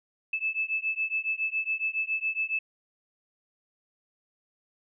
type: beating tone pair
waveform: sine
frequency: 2615 / 2622.2 Hz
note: E7 / E7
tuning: -15 / -10 cents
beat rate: 7.2 Hz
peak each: -30 dBFS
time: 0.33-2.59 s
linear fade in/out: 5 ms
effects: none